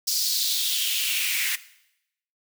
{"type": "noise with high-pass filter sweep", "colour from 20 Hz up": "white", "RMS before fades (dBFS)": -25, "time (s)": [0.07, 1.56], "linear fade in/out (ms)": 10, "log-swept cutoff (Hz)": [5100, 2000], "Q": 3.9, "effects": ["noise-tail reverb RT60 0.8 s tail -17 dB re dry"]}